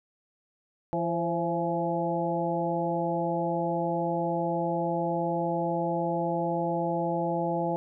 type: harmonic tone with a mistuned harmonic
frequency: 168.8 Hz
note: E3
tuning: 41 cents sharp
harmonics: 1 / 2 / 3 / 4 / 5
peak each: -32 / -32 / -32 / -32 / -32 dBFS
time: 0.93-7.76 s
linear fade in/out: 0 ms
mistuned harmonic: 3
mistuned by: +55 cents
effects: none